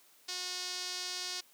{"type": "tone with band-pass filter", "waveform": "sawtooth", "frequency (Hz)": 362.9, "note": "F#4", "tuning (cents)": -34, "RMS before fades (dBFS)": -39, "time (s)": [0.28, 1.41], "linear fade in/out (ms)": 10, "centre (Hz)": 5000, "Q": 2.4, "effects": ["white hiss -63 dBFS RMS until 1.53 s", "high-pass 200 Hz 12 dB/octave"]}